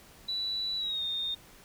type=tone with pitch glide; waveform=sine; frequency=3951 to 3665 Hz; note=B7 to A#7; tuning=0 to -30 cents; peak=-30 dBFS; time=0.28-1.35 s; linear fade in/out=10 ms; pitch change=-130 cents; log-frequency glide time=0.77-1.03 s; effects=pink hiss -55 dBFS RMS until 1.64 s